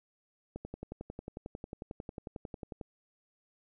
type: click train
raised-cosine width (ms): 2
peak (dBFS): -27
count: 26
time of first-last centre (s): 0.56-2.812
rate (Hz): 11.1
effects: none